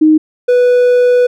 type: tone pair in turn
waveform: sine / triangle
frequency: 310.6 / 493 Hz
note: D#4 / B4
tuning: -3 / -3 cents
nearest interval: minor sixth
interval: 800 cents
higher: second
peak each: -4 dBFS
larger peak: neither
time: 0.01-0.18 / 0.48-1.27 s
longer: second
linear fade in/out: 10 ms
effects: none